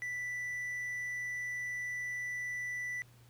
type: tone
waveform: triangle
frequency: 1975.5 Hz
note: B6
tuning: in tune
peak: -34 dBFS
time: 0.02-3.02 s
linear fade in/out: 0 ms
effects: added 120 Hz sine -58 dBFS peak until 3.29 s + pink hiss -65 dBFS RMS until 3.29 s